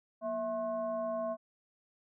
sine tone with frequency modulation, 656 Hz, E5, 9 cents flat, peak -32 dBFS, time 0.21-1.37 s, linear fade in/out 50 ms, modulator 419 Hz, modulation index 0.66, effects none

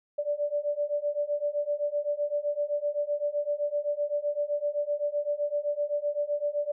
sine beating tone pair, 581 / 588.8 Hz, D5 / D5, -19 / +4 cents, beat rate 7.8 Hz, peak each -30 / -29 dBFS, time 0.18-6.72 s, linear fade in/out 10 ms, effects none

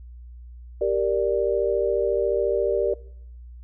sine chord, G minor, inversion none, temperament equal, 392 / 466.2 / 587.3 Hz, G4 / Bb4 / D5, 0 / 0 / 0 cents, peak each -24 dBFS, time 0.81-2.94 s, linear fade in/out 5 ms, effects noise-tail reverb RT60 0.7 s tail -22 dB re dry + added 60 Hz sine -39 dBFS peak until 3.63 s

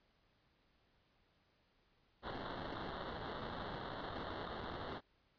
violet noise with sample-and-hold, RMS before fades -45 dBFS, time 2.22-5.01 s, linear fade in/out 50 ms, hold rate 2450 Hz, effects pink hiss -75 dBFS RMS until 5.38 s + resampled to 11025 Hz

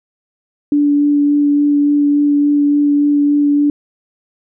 sine tone with vibrato, 290 Hz, D4, 22 cents flat, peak -9 dBFS, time 0.72-3.7 s, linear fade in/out 2 ms, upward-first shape sine, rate 3.5 Hz, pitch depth 9 cents each way, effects none

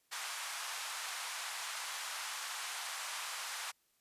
pink band-pass noise, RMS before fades -42 dBFS, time 0.11-3.72 s, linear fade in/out 20 ms, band 880 to 11000 Hz, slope 24 dB/octave, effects white hiss -75 dBFS RMS until 4 s + resampled to 32000 Hz

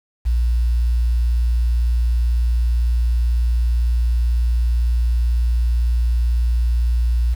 sine tone, 59 Hz, A#1, 22 cents sharp, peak -13 dBFS, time 0.25-7.35 s, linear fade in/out 20 ms, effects tanh soft clip ceiling -11 dBFS + 7-bit

